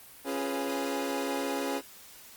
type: chord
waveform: 25% pulse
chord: C# dominant seventh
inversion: none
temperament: equal with one note detuned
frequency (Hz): 275.1 / 349.2 / 415.3 / 493.9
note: C#4 / E#4 / G#4 / B4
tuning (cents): -13 / 0 / 0 / 0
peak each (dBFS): -29 / -35 / -32 / -35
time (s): 0.24-1.82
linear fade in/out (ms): 50
effects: white hiss -51 dBFS RMS until 2.36 s + Opus 32 kbps